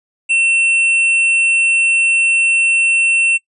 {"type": "tone with hard clipping", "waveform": "sine", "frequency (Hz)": 2700, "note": "E7", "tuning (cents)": 41, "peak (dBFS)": -12, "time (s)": [0.29, 3.38], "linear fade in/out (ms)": 20, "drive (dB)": 18, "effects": ["noise-tail reverb RT60 0.1 s tail -21 dB re dry", "resampled to 24000 Hz"]}